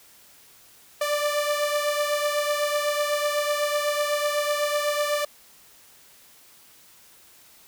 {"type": "beating tone pair", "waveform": "sawtooth", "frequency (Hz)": [587.3, 595.3], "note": ["D5", "D5"], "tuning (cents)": [0, 23], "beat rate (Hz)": 8, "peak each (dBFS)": [-20, -25], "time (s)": [1.01, 5.25], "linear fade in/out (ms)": 5, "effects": ["white hiss -53 dBFS RMS until 7.67 s"]}